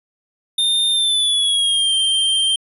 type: tone with pitch glide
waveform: square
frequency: 3626 to 3157 Hz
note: A#7 to G7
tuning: -49 to +12 cents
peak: -15 dBFS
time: 0.58-2.56 s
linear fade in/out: 5 ms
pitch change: -239 cents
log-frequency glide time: 0.9-1.93 s
effects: resampled to 32000 Hz